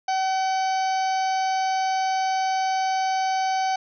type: harmonic tone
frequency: 760 Hz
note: F#5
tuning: 46 cents sharp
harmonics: 1 / 2 / 3 / 4 / 5 / 6 / 7 / 8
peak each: -21 / -35 / -36 / -40 / -45 / -38 / -44 / -40 dBFS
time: 0.08-3.76 s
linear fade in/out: 5 ms
effects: none